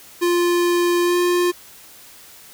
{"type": "tone with pitch glide", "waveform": "square", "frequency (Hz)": [349.2, 353.5], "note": ["F4", "F4"], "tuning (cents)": [0, 21], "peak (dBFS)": -16, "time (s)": [0.21, 1.52], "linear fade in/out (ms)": 20, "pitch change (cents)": 21, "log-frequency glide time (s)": [1.02, 1.18], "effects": ["white hiss -44 dBFS RMS until 2.53 s"]}